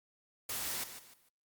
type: noise with echo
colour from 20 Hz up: white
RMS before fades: -38 dBFS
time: 0.49-0.84 s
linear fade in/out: 5 ms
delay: 150 ms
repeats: 3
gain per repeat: -10 dB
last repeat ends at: 1.29 s
effects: noise-tail reverb RT60 0.1 s tail -22 dB re dry + Opus 48 kbps